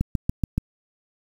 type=click train; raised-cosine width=5 ms; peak=-9 dBFS; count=5; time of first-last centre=0.01-0.58 s; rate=7.02 Hz; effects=7-bit